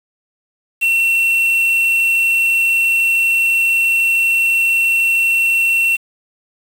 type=tone with quantisation; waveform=triangle; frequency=2713 Hz; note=E7; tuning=49 cents sharp; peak=-10 dBFS; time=0.81-5.97 s; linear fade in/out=20 ms; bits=5; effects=none